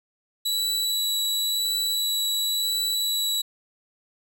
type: tone with vibrato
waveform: sawtooth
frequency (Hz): 3929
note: B7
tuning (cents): -10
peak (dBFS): -20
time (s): 0.45-3.42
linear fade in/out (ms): 10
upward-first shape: triangle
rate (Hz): 0.95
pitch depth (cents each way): 9
effects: none